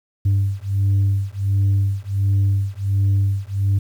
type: beating tone pair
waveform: sine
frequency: 98 / 99.4 Hz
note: G2 / G2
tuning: 0 / +25 cents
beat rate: 1.4 Hz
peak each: -17 / -17 dBFS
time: 0.25-3.79 s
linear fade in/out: 10 ms
effects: tanh soft clip ceiling -12 dBFS + 8-bit